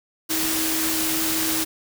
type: tone in noise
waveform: sine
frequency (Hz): 320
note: D#4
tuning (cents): +49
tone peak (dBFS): -27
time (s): 0.29-1.65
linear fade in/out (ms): 20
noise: white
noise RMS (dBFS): -24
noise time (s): 0.29-1.65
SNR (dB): -6
effects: none